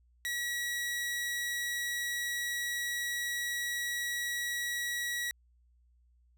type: tone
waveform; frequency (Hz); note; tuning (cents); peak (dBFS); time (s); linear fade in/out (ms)
sawtooth; 1924; B6; -46; -29; 0.25-5.31; 0
effects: added 60 Hz sine -63 dBFS peak until 6.37 s